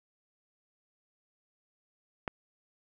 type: click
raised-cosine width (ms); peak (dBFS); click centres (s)
0.5; -17; 2.278
effects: none